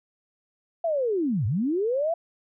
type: linear two-way sweep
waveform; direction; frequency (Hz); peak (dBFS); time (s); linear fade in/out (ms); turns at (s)
sine; down then up; 689 to 92.5 to 689; -22; 0.84-2.14; 5; 1.46
effects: none